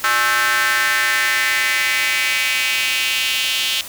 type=tone with high-pass filter sweep; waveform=square; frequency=119.7 Hz; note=A#2; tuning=46 cents sharp; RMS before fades=-18 dBFS; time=0.04-3.81 s; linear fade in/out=0 ms; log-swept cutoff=1400 to 3100 Hz; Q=3.3; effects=white hiss -33 dBFS RMS until 3.88 s